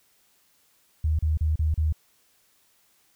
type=tone bursts; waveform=sine; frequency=77.78 Hz; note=D#2; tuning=in tune; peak=-20 dBFS; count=5; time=1.04-1.926 s; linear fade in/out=5 ms; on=150 ms; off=34 ms; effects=white hiss -64 dBFS RMS until 3.15 s